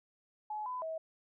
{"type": "tone with pitch steps", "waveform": "sine", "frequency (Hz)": [850, 1004, 643], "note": ["G#5", "B5", "E5"], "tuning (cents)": [40, 28, -43], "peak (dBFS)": -36, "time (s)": [0.5, 0.98], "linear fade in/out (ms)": 5, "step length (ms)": 160, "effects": []}